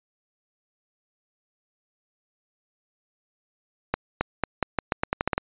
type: accelerating click train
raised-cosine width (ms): 0.5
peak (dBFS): -7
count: 12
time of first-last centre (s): 3.94-5.38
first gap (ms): 270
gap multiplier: 0.84
effects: resampled to 8000 Hz